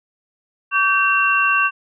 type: tone cluster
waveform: sine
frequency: 1142 / 1557 / 2728 Hz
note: D6 / G6 / F7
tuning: -49 / -12 / -41 cents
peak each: -18 dBFS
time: 0.71-1.71 s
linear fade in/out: 50 ms
effects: none